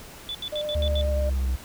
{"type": "tone bursts", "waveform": "sine", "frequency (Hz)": 3475, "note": "A7", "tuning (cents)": -22, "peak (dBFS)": -29, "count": 6, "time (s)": [0.29, 1.012], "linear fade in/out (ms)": 0, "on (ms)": 57, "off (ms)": 76}
{"type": "tone with vibrato", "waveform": "sine", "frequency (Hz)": 600, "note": "D5", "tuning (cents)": 37, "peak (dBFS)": -27, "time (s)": [0.52, 1.3], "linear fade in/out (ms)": 10, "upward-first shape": "sine", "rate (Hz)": 9.2, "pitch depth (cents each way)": 11}
{"type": "exponential sweep", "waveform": "triangle", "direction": "down", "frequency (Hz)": [74.8, 63.4], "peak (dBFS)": -20, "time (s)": [0.75, 1.56], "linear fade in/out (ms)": 5}
{"effects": ["pink hiss -44 dBFS RMS until 1.64 s"]}